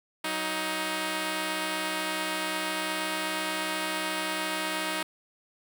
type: tone pair together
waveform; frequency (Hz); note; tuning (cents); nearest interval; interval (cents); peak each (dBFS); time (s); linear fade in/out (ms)
5% pulse; 186.8 / 314.2; F#3 / D#4; +17 / +17; major sixth; 900; -25 / -18; 0.24-5.03; 5
effects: none